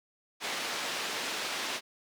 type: band-pass noise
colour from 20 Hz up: white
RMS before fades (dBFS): -35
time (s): 0.4-1.81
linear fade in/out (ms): 50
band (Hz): 260 to 4200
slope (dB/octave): 12
effects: none